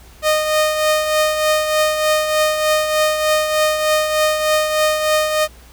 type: tone with tremolo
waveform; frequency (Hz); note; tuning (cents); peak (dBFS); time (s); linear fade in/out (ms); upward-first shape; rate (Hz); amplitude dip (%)
sawtooth; 616; D#5; -17; -8; 0.22-5.48; 50; triangle; 3.3; 55
effects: added 60 Hz sine -43 dBFS peak until 5.72 s + pink hiss -46 dBFS RMS until 5.72 s